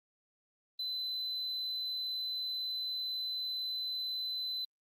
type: tone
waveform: sine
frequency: 4029 Hz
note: B7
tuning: 34 cents sharp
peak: -32 dBFS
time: 0.79-4.65 s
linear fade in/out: 5 ms
effects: tanh soft clip ceiling -33 dBFS + Opus 32 kbps